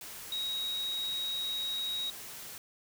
sine tone in noise, 3802 Hz, A#7, 33 cents sharp, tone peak -32 dBFS, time 0.32-2.1 s, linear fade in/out 2 ms, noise white, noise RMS -45 dBFS, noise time 0.01-2.58 s, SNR +10 dB, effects none

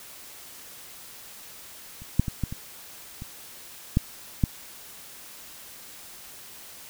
clicks, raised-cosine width 5 ms, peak -30 / -6 / -16 / -13 / -21 / -24 / -7 / -7 dBFS, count 8, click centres 2.02 / 2.196 / 2.282 / 2.437 / 2.525 / 3.221 / 3.971 / 4.438 s, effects white hiss -45 dBFS RMS until 6.89 s

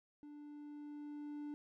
triangle tone with level ramp, 294.3 Hz, D4, 4 cents sharp, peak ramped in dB -49 to -40 dBFS, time 0.23-1.54 s, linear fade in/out 0 ms, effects none

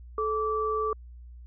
sine tone pair together, 433.9 / 1161 Hz, A4 / D6, -24 / -20 cents, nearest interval octave + perfect fourth, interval 1704 cents, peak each -28 dBFS, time 0.18-0.93 s, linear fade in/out 2 ms, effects added 60 Hz sine -43 dBFS peak until 1.46 s

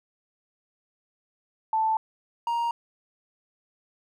sine / triangle tone pair in turn, 881 / 937.4 Hz, A5 / A#5, +2 / +9 cents, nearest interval minor second, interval 107 cents, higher second, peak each -21 / -22 dBFS, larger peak first, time 1.73-1.97 / 2.47-2.71 s, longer neither, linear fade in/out 2 ms, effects none

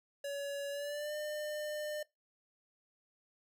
square tone with pitch glide, 565 to 602.1 Hz, C#5 to D5, +33 to +43 cents, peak -38 dBFS, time 0.24-2.03 s, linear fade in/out 5 ms, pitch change +110 cents, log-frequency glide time 0.7-1.14 s, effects noise-tail reverb RT60 0.2 s tail -22 dB re dry

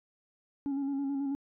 sine tone with vibrato, 277.2 Hz, C#4, in tune, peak -27 dBFS, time 0.66-1.35 s, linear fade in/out 0 ms, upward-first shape square, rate 9.2 Hz, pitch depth 30 cents each way, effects tanh soft clip ceiling -29 dBFS

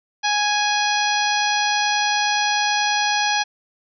harmonic tone, 830.6 Hz, G#5, in tune, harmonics 1 / 2 / 3 / 4 / 5 / 6 / 7, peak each -21 / -24 / -26 / -27 / -28 / -29 / -29 dBFS, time 0.23-3.44 s, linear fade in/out 20 ms, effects none

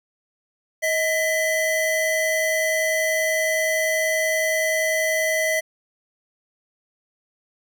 square tone pair together, 632.5 / 2008 Hz, D#5 / B6, +28 / +28 cents, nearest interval octave + minor sixth, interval 2000 cents, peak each -23 dBFS, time 0.82-5.61 s, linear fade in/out 20 ms, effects none

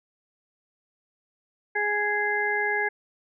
harmonic tone, 415.3 Hz, G#4, in tune, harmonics 1 / 2 / 4 / 5, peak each -30 / -30 / -26 / -29 dBFS, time 1.75-2.89 s, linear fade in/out 10 ms, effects none

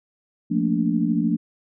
sine chord, Bb major seventh, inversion second, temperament equal with one note detuned, 174.61 / 220 / 233.1 / 291.1 Hz, F3 / A3 / Bb3 / D4, 0 / 0 / 0 / -15 cents, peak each -24 dBFS, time 0.5-1.37 s, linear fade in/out 20 ms, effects none

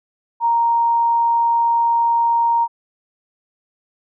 sine tone, 932.3 Hz, A#5, in tune, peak -13 dBFS, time 0.4-2.68 s, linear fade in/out 50 ms, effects none

